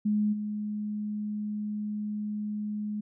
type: tone with level steps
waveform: sine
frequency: 210 Hz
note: G#3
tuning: 19 cents sharp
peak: -23 / -30 dBFS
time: 0.05-3.01 s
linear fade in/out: 10 ms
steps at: 0.32 s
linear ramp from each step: 20 ms
effects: none

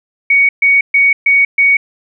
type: tone bursts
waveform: sine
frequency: 2237 Hz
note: C#7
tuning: 15 cents sharp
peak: -6 dBFS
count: 5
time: 0.3-1.77 s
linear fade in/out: 5 ms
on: 190 ms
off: 130 ms
effects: none

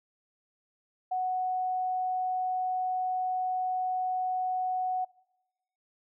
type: tone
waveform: sine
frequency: 740 Hz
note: F#5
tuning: in tune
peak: -27 dBFS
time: 1.11-5.05 s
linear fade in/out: 10 ms
effects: noise-tail reverb RT60 1.0 s tail -23 dB re dry

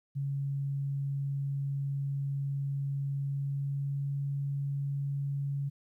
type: tone with pitch glide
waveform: sine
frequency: 139.2 to 140.17 Hz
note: C#3 to C#3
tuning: +8 to +20 cents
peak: -30 dBFS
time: 0.15-5.7 s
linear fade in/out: 20 ms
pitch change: +12 cents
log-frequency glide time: 3.19-4.17 s
effects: 12-bit

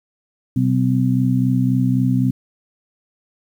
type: harmonic tone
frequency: 63.8 Hz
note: C2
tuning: 43 cents flat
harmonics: 2 / 3 / 4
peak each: -17 / -21 / -18 dBFS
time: 0.56-2.31 s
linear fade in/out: 5 ms
effects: 8-bit

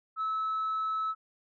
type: tone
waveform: sine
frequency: 1300 Hz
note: E6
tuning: 24 cents flat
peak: -27 dBFS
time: 0.16-1.15 s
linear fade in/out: 50 ms
effects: tanh soft clip ceiling -26 dBFS

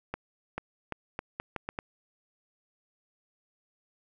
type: accelerating click train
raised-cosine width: 0.5 ms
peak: -18 dBFS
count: 8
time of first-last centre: 0.14-1.789 s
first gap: 440 ms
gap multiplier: 0.78
effects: none

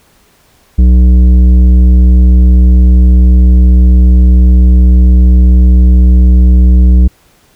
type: tone with tanh clipping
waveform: triangle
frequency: 61.74 Hz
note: B1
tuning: in tune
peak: -3 dBFS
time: 0.78-7.08 s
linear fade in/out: 10 ms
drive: 14 dB
effects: pink hiss -48 dBFS RMS until 7.55 s

